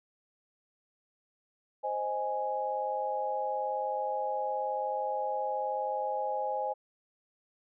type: chord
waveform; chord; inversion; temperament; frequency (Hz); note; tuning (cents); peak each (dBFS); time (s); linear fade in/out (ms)
sine; Ab major; first; equal; 523.3 / 622.3 / 830.6; C5 / Eb5 / Ab5; 0 / 0 / 0; -35 / -37 / -32; 1.83-6.74; 20
effects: none